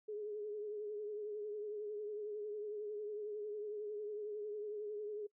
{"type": "tone with vibrato", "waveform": "sine", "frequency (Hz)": 420.1, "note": "G#4", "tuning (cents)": 20, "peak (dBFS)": -40, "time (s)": [0.08, 5.27], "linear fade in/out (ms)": 10, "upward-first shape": "triangle", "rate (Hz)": 11, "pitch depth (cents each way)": 52, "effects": ["noise-tail reverb RT60 0.1 s tail -23 dB re dry"]}